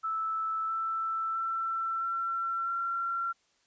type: tone with pitch steps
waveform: sine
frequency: 1314 / 1327 / 1340.1 / 1353.3 / 1366.6 Hz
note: E6 / E6 / E6 / E6 / F6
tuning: -6 / +11 / +28 / +45 / -38 cents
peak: -29 dBFS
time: 0.03-3.33 s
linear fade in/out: 20 ms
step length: 660 ms
effects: white hiss -70 dBFS RMS until 3.66 s + resampled to 16000 Hz